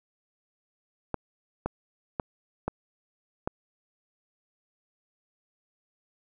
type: clicks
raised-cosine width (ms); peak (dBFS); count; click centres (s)
1; -14; 5; 1.143 / 1.66 / 2.198 / 2.68 / 3.475
effects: none